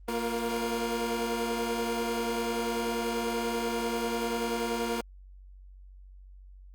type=tone cluster; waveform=25% pulse; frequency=230.9 / 351.6 / 472.1 Hz; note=A#3 / F4 / A#4; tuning=-16 / +12 / +22 cents; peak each=-29 / -32 / -29 dBFS; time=0.08-5.01 s; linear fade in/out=5 ms; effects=added 47 Hz sine -47 dBFS peak until 6.74 s + Opus 24 kbps